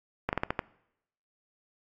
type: slowing click train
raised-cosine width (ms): 0.5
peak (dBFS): -12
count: 6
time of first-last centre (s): 0.29-0.592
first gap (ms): 39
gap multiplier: 1.22
effects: noise-tail reverb RT60 0.8 s tail -22 dB re dry + AAC 64 kbps